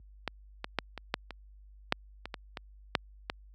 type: clicks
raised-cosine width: 0.3 ms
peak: -15 / -18 / -11 / -23 / -11 / -24 / -8 / -22 / -20 / -21 / -7 / -15 dBFS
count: 12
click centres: 0.277 / 0.644 / 0.787 / 0.977 / 1.141 / 1.307 / 1.924 / 2.256 / 2.342 / 2.572 / 2.952 / 3.299 s
effects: added 50 Hz sine -39 dBFS peak until 3.54 s + high-pass 100 Hz 12 dB/octave